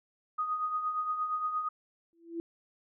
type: tone with tremolo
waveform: sine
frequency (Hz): 1244.5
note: D#6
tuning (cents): 0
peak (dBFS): -27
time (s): 0.38-1.69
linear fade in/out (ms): 10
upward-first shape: triangle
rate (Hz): 8.6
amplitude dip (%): 60
type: tone with exponential growth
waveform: sine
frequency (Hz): 335.2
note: E4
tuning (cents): +29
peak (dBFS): -30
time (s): 2.13-2.4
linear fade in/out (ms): 0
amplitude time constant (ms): 58
effects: none